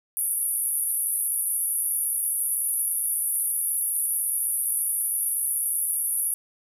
pink band-pass noise, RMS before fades -26 dBFS, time 0.17-6.34 s, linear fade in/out 0 ms, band 9800 to 12000 Hz, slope 96 dB/octave, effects none

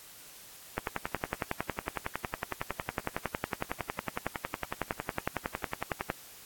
click train, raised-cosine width 0.5 ms, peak -14 dBFS, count 59, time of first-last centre 0.78-6.101 s, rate 10.9 Hz, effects white hiss -51 dBFS RMS until 6.45 s + AAC 64 kbps

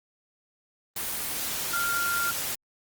sine tone in noise, 1391 Hz, F6, 7 cents flat, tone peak -26 dBFS, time 1.73-2.31 s, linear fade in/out 5 ms, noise white, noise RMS -31 dBFS, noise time 0.96-2.55 s, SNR +2 dB, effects Opus 24 kbps

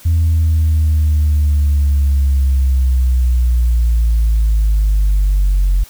sine linear sweep, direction down, 83 to 44.99 Hz, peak -8 dBFS, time 0.05-5.84 s, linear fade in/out 10 ms, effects tanh soft clip ceiling -7 dBFS + white hiss -41 dBFS RMS until 5.89 s

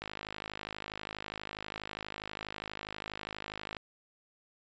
click train, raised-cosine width 0.3 ms, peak -22 dBFS, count 197, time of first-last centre 0.02-3.768 s, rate 52.3 Hz, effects resampled to 16000 Hz

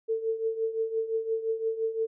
sine tone with tremolo, 447.6 Hz, A4, 30 cents sharp, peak -23 dBFS, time 0.08-2.07 s, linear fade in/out 20 ms, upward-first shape triangle, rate 5.8 Hz, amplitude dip 80%, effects none

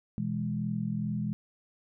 sine chord, E major, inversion second, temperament equal, 123.47 / 164.81 / 207.7 Hz, B2 / E3 / G#3, 0 / 0 / 0 cents, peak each -35 / -34 / -32 dBFS, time 0.18-1.33 s, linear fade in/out 0 ms, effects none

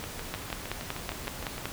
two click trains, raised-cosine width 0.3 ms, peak -15 / -21 dBFS, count 8 / 11, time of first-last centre 0.34-1.656 / 0.04-1.581 s, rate 5.32 / 6.49 Hz, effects pink hiss -40 dBFS RMS until 1.72 s

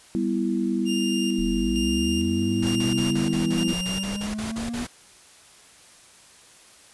sine chord, E minor, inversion first, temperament just, 197.78 / 247.2 / 329.6 Hz, G3 / B3 / E4, +16 / +2 / 0 cents, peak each -26 dBFS, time 0.15-3.73 s, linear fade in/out 0 ms
sawtooth tone with tremolo, 2806 Hz, F7, 8 cents sharp, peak -25 dBFS, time 0.85-4.29 s, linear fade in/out 50 ms, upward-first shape square, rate 1.1 Hz, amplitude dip 55%
triangle linear sweep, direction up, 34.6 to 243.3 Hz, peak -26 dBFS, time 1.38-4.85 s, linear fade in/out 10 ms
pink noise bursts, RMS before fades -34 dBFS, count 13, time 2.62-4.872 s, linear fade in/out 10 ms, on 140 ms, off 36 ms
effects white hiss -51 dBFS RMS until 6.93 s + resampled to 24000 Hz

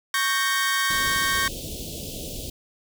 sawtooth chord, G diminished, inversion second, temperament equal with one note detuned, 1108.7 / 1568 / 1853.9 Hz, Db6 / G6 / Bb6, 0 / 0 / -10 cents, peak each -22 dBFS, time 0.14-1.48 s, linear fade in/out 2 ms
pink band-stop noise, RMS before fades -34 dBFS, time 0.9-2.5 s, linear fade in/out 5 ms, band 640 to 2900 Hz, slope 48 dB/octave
effects none

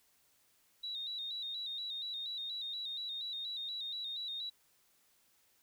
sine tone with vibrato, 3800 Hz, A#7, 33 cents sharp, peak -38 dBFS, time 0.83-4.5 s, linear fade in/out 10 ms, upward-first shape square, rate 4.2 Hz, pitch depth 52 cents each way, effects white hiss -71 dBFS RMS until 5.62 s

